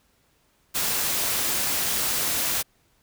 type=noise; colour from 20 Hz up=white; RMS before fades=-25 dBFS; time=0.74-2.63 s; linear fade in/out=20 ms; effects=pink hiss -65 dBFS RMS until 3.02 s